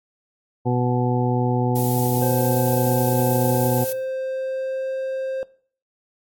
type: harmonic tone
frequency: 123.47 Hz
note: B2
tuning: in tune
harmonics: 1 / 2 / 3 / 4 / 6 / 7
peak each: -21 / -24 / -26 / -27 / -29 / -29 dBFS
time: 0.65-3.85 s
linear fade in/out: 20 ms
type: noise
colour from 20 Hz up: violet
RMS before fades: -28 dBFS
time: 1.75-3.93 s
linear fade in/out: 10 ms
type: tone with pitch glide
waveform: triangle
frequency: 523.3 to 528.5 Hz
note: C5 to C5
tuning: 0 to +17 cents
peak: -22 dBFS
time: 2.22-5.43 s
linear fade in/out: 0 ms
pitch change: +17 cents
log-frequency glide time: 3.91-4.95 s
effects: noise-tail reverb RT60 0.5 s tail -20 dB re dry + AAC 64 kbps